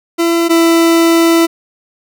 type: tone pair in turn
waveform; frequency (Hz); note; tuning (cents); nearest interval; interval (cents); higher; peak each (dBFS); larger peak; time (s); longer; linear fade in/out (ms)
40% pulse; 336.5 / 332.6; E4 / E4; +36 / +16; unison; 20; first; -9 / -6; second; 0.18-0.49 / 0.49-1.47; second; 20
effects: none